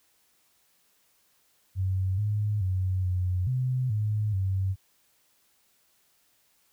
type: tone with pitch steps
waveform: sine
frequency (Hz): 94.4 / 104.7 / 93.3 / 91.1 / 127.8 / 106.2 / 95.6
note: F#2 / G#2 / F#2 / F#2 / C3 / G#2 / G2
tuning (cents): +35 / +15 / +15 / -26 / -40 / +39 / -43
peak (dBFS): -24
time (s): 1.75-4.76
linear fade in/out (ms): 50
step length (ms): 430
effects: white hiss -67 dBFS RMS until 6.72 s